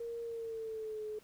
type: tone with pitch glide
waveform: sine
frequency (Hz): 466.2 to 427.5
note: A#4 to A4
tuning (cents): 0 to -50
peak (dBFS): -38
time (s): 0-1.19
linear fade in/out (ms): 5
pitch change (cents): -150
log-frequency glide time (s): 0.23-1.04
effects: pink hiss -64 dBFS RMS until 1.23 s